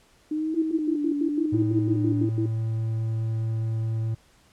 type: tone with vibrato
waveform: sine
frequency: 303.2 Hz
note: D#4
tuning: 45 cents flat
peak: -24 dBFS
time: 0.31-2.25 s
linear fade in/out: 5 ms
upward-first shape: sine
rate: 0.88 Hz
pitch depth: 85 cents each way
type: tone bursts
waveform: sine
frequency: 329.6 Hz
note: E4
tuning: in tune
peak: -23 dBFS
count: 12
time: 0.54-2.46 s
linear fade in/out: 5 ms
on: 83 ms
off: 84 ms
type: tone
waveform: triangle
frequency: 111.9 Hz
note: A2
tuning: 30 cents sharp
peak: -22 dBFS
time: 1.52-4.15 s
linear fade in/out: 10 ms
effects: pink hiss -59 dBFS RMS until 4.52 s + low-pass 10000 Hz 12 dB/octave